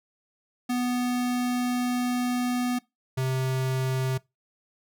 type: tone pair in turn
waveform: square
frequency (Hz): 246.9 / 130.79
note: B3 / C3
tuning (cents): 0 / 0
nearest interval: major seventh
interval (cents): 1100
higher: first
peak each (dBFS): -25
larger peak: neither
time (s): 0.69-2.79 / 3.17-4.18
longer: first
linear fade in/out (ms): 10
effects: noise-tail reverb RT60 0.2 s tail -22 dB re dry